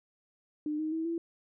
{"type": "tone with pitch steps", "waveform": "sine", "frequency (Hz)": [301.4, 312, 323, 334.4], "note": ["D4", "D#4", "E4", "E4"], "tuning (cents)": [45, 5, -35, 25], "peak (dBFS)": -30, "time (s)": [0.66, 1.18], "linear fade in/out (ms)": 2, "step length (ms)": 130, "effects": []}